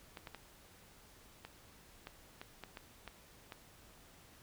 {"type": "clicks", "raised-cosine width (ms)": 0.3, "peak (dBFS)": -30, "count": 10, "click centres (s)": [0.172, 0.272, 0.347, 1.45, 2.071, 2.415, 2.637, 2.772, 3.077, 3.522], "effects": ["pink hiss -61 dBFS RMS until 4.42 s"]}